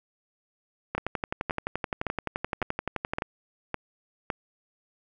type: two click trains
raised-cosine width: 0.5 ms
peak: -13 / -13 dBFS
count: 7 / 27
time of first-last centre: 0.95-4.302 / 0.98-3.221 s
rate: 1.79 / 11.6 Hz
effects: none